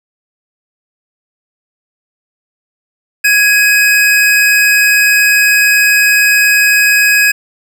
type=tone pair together; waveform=square; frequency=1661.2 / 2530 Hz; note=G#6 / D#7; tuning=0 / +28 cents; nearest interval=perfect fifth; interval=728 cents; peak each=-10 dBFS; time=3.24-7.32 s; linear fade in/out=10 ms; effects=none